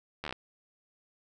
slowing click train, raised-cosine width 0.3 ms, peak -20 dBFS, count 7, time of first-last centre 0.24-0.326 s, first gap 12 ms, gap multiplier 1.07, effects none

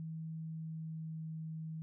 sine tone with pitch glide, 160.6 to 159.4 Hz, E3 to D#3, -45 to +42 cents, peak -40 dBFS, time 0-1.82 s, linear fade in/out 0 ms, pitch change -13 cents, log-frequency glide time 0.35-1.28 s, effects none

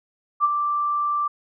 sine tone with ADSR envelope, 1174.7 Hz, D6, in tune, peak -13 dBFS, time 0.4-1.28 s, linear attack 42 ms, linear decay 30 ms, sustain -7 dB, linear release 8 ms, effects none

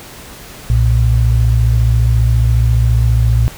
sine tone pair together, 61.5 / 116.1 Hz, B1 / A#2, -7 / -7 cents, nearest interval major seventh, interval 1100 cents, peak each -11 dBFS, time 0.7-3.48 s, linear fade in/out 0 ms, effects pink hiss -34 dBFS RMS until 3.57 s

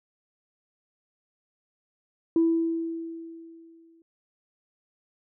sine tone with exponential decay, 330 Hz, E4, 2 cents sharp, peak -16 dBFS, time 2.36-4.02 s, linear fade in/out 2 ms, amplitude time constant 360 ms, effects tanh soft clip ceiling -14 dBFS

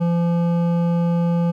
sine tone with hard clipping, 171 Hz, F3, 36 cents flat, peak -18 dBFS, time 0-1.52 s, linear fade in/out 20 ms, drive 11 dB, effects none

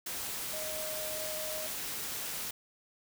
sine tone in noise, 622.3 Hz, D#5, in tune, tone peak -40 dBFS, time 0.53-1.67 s, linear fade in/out 5 ms, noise white, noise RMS -38 dBFS, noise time 0.06-2.51 s, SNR -5 dB, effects none

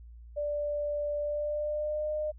sine tone with pitch glide, 587.3 to 608.4 Hz, D5 to D#5, 0 to -39 cents, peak -29 dBFS, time 0.36-2.32 s, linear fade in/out 20 ms, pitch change +61 cents, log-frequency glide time 1.19-2.12 s, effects added 58 Hz sine -46 dBFS peak until 2.38 s

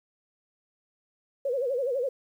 sine tone with vibrato, 517 Hz, C5, 21 cents flat, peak -25 dBFS, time 1.45-2.09 s, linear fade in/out 5 ms, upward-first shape sine, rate 12 Hz, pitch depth 150 cents each way, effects 10-bit

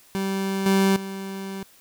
30% pulse tone with level steps, 193.9 Hz, G3, 19 cents flat, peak -21 / -14 / -28 dBFS, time 0.15-1.63 s, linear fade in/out 0 ms, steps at 0.66 / 0.96 s, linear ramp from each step 2 ms, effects white hiss -54 dBFS RMS until 1.8 s

